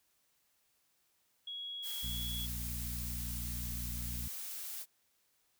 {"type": "tone with pitch glide", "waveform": "sine", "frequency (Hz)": [3326, 3359], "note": ["G#7", "G#7"], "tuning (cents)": [2, 19], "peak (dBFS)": -40, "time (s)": [1.47, 2.46], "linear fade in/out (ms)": 5, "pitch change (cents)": 17, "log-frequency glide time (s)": [1.92, 2.2]}
{"type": "noise", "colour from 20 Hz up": "blue", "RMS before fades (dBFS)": -43, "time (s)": [1.82, 4.86], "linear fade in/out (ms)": 50}
{"type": "harmonic tone", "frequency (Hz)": 59.7, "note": "A#1", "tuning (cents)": 42, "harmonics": [1, 2, 3, 4], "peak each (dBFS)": [-40, -46, -50, -52], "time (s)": [2.03, 4.28], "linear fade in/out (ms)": 5}
{"effects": ["white hiss -75 dBFS RMS until 5.59 s"]}